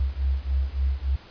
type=beating tone pair; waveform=sine; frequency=65.41 / 68.91 Hz; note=C2 / C#2; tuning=0 / -10 cents; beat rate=3.5 Hz; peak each=-25 dBFS; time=0-1.16 s; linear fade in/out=5 ms; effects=pink hiss -48 dBFS RMS until 1.3 s + resampled to 11025 Hz